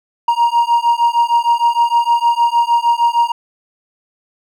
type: beating tone pair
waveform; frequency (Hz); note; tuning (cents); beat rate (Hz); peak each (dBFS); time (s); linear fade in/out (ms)
triangle; 938 / 944.5; A#5 / A#5; +11 / +22; 6.5; -12; 0.28-3.32; 5
effects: none